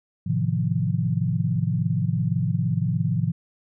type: chord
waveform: sine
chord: F dominant seventh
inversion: first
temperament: just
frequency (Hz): 109.13 / 130.96 / 157.15 / 174.61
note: A2 / C3 / Eb3 / F3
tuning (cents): -14 / +2 / +18 / 0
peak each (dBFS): -26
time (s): 0.26-3.32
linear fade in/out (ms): 10
effects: none